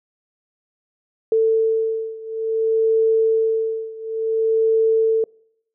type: beating tone pair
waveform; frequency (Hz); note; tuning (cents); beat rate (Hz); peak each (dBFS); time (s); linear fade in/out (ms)
sine; 445.5 / 446.07; A4 / A4; +22 / +24; 0.57; -18 / -20; 1.32-5.24; 2
effects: noise-tail reverb RT60 0.7 s tail -26 dB re dry